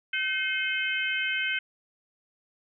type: harmonic tone with a mistuned harmonic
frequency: 512 Hz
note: C5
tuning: 38 cents flat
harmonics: 3 / 4 / 5 / 6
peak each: -30 / -31 / -32 / -33 dBFS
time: 0.13-1.59 s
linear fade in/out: 5 ms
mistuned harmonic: 4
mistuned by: +70 cents
effects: none